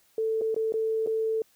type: tone with dropouts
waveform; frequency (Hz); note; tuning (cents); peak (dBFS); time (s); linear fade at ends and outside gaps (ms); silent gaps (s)
sine; 443.2; A4; +13; -24; 0.18-1.42; 2; 0.412-0.417 / 0.545-0.563 / 0.723-0.739 / 1.063-1.072
effects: white hiss -64 dBFS RMS until 1.55 s